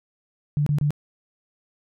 sine tone bursts, 146.83 Hz, D3, in tune, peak -18 dBFS, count 3, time 0.57-0.906 s, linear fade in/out 0 ms, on 94 ms, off 27 ms, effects none

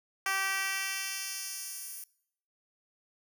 10% pulse tone with high-pass filter sweep, 387.1 Hz, G4, 22 cents flat, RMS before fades -35 dBFS, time 0.26-2.04 s, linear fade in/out 2 ms, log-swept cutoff 1100 to 11000 Hz, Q 0.88, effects noise-tail reverb RT60 0.7 s tail -23 dB re dry

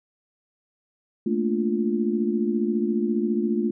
sine chord, Bb major seventh, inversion third, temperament just, 218.5 / 233.1 / 291.4 / 349.6 Hz, A3 / Bb3 / D4 / F4, -12 / 0 / -13 / +2 cents, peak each -24 / -28 / -30 / -26 dBFS, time 1.26-3.71 s, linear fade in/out 5 ms, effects none

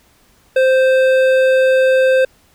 sine tone with hard clipping, 522 Hz, C5, 4 cents flat, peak -11 dBFS, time 0.56-2.25 s, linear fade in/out 5 ms, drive 11 dB, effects pink hiss -53 dBFS RMS until 2.54 s

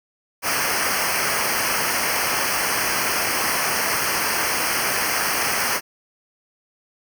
pink noise with comb filter, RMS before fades -22 dBFS, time 0.42-5.81 s, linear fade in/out 50 ms, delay 0.27 ms, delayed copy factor -1, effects none

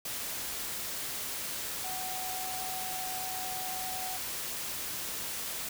sine tone in noise, 747 Hz, F#5, 16 cents sharp, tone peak -39 dBFS, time 1.84-4.17 s, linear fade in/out 5 ms, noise white, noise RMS -37 dBFS, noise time 0.05-5.69 s, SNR -5 dB, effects none

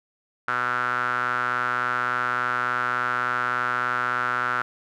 sawtooth tone with band-pass filter, 123.47 Hz, B2, in tune, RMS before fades -25 dBFS, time 0.48-4.62 s, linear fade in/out 0 ms, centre 1400 Hz, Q 7.3, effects none

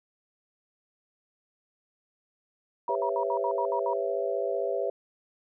sine tone bursts, 954 Hz, A#5, 40 cents sharp, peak -28 dBFS, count 8, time 2.88-3.933 s, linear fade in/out 2 ms, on 73 ms, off 67 ms
sine chord, C# half-diminished seventh, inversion second, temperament just, 399.1 / 498.9 / 554.4 / 665.2 Hz, G4 / B4 / C#5 / E5, +31 / +17 / 0 / +16 cents, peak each -32 dBFS, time 2.89-4.9 s, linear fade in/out 2 ms
effects none

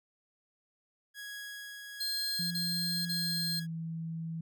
sawtooth tone with tremolo, 1661.2 Hz, G#6, in tune, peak -37 dBFS, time 1.14-3.67 s, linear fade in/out 50 ms, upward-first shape triangle, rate 1.1 Hz, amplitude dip 35%
40% pulse tone bursts, 4186 Hz, C8, in tune, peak -31 dBFS, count 3, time 2-3.6 s, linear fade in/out 10 ms, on 510 ms, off 35 ms
sine tone with pitch glide, 171.7 to 163.57 Hz, F3 to E3, -29 to -13 cents, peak -35 dBFS, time 2.39-4.41 s, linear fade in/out 5 ms, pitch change -84 cents, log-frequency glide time 3.03-3.7 s
effects none

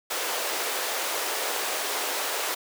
pink high-pass noise, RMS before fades -29 dBFS, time 0.1-2.55 s, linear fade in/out 10 ms, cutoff 430 Hz, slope 24 dB/octave, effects none

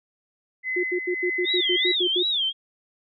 sine tone with tremolo, 2034 Hz, C7, 50 cents flat, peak -24 dBFS, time 0.63-1.96 s, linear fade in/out 50 ms, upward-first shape sine, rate 1.8 Hz, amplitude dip 45%
sine tone bursts, 359.4 Hz, F4, 50 cents sharp, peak -22 dBFS, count 10, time 0.76-2.231 s, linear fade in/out 10 ms, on 76 ms, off 79 ms
sine tone with vibrato, 3472 Hz, A7, 24 cents flat, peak -21 dBFS, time 1.44-2.53 s, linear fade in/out 50 ms, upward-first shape sine, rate 2.7 Hz, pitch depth 200 cents each way
effects none

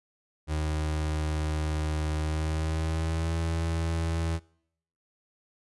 35% pulse tone with pitch glide, 77.1 to 82.16 Hz, D#2 to E2, -15 to -5 cents, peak -25 dBFS, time 0.47-4.4 s, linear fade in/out 50 ms, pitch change +110 cents, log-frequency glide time 2.18-3.41 s, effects noise-tail reverb RT60 0.7 s tail -24 dB re dry + resampled to 24000 Hz

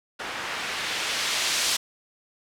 blue noise with low-pass filter sweep, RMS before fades -28 dBFS, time 0.19-1.77 s, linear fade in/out 10 ms, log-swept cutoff 1500 to 5500 Hz, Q 0.75, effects none

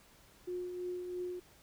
sine tone with tremolo, 359.2 Hz, F4, 49 cents sharp, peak -35 dBFS, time 0.47-1.4 s, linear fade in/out 10 ms, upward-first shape triangle, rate 3 Hz, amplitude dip 45%, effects pink hiss -62 dBFS RMS until 1.62 s

